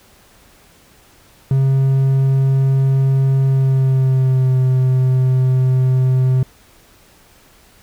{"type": "tone with pitch glide", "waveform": "triangle", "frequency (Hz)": [134.6, 129.27], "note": ["C3", "C3"], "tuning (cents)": [49, -21], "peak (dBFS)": -9, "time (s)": [1.51, 6.43], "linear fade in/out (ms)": 2, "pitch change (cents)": -70, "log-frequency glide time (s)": [3.46, 4.57], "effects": ["pink hiss -49 dBFS RMS until 7.82 s"]}